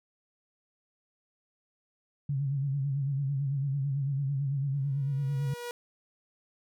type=tone with vibrato; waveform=sine; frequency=138.59 Hz; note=C#3; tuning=in tune; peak=-27 dBFS; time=2.29-5.54 s; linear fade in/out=5 ms; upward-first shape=sine; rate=9 Hz; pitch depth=71 cents each way
type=tone with exponential growth; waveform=sawtooth; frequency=481.5 Hz; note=B4; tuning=44 cents flat; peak=-30 dBFS; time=4.74-5.71 s; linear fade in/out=1 ms; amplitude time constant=210 ms
effects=none